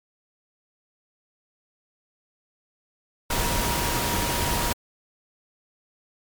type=tone in noise; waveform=sine; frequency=951 Hz; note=A#5; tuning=34 cents sharp; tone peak=-31 dBFS; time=3.3-4.73 s; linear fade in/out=5 ms; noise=pink; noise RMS=-25 dBFS; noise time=3.3-4.73 s; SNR=-9 dB; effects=MP3 96 kbps